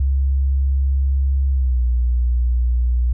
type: tone with pitch glide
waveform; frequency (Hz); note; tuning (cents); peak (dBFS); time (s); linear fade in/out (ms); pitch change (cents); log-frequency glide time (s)
sine; 67.6 to 60.57; C#2 to B1; -43 to -33; -14; 0-3.13; 5; -190; 1.5-1.83
effects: none